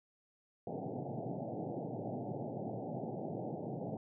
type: band-pass noise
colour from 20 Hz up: pink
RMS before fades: -41 dBFS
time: 0.67-3.97 s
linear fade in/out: 2 ms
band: 110 to 820 Hz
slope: 96 dB/octave
effects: none